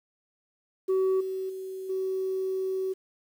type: tone with level steps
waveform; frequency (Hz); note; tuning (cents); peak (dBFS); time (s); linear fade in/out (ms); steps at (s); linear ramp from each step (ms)
sine; 378.8; F#4; +41; -19 / -29 / -34 / -26; 0.88-2.94; 20; 1.2 / 1.49 / 1.89; 10
effects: tanh soft clip ceiling -21 dBFS + 9-bit